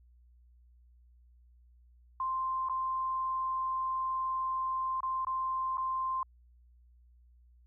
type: tone with dropouts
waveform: sine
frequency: 1046.5 Hz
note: C6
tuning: in tune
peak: -30 dBFS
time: 2.2-6.23 s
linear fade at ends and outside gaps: 2 ms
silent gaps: 2.687-2.696 / 5.005-5.031 / 5.249-5.269 / 5.772-5.78 s
effects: added 60 Hz sine -58 dBFS peak until 7.66 s